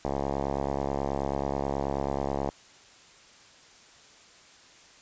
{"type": "tone with low-pass filter", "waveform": "5% pulse", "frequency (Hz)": 69.3, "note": "C#2", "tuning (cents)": 0, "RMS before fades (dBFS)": -30, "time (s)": [0.05, 2.5], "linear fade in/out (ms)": 0, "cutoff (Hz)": 890, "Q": 1.4, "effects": ["white hiss -54 dBFS RMS until 5.01 s", "resampled to 16000 Hz"]}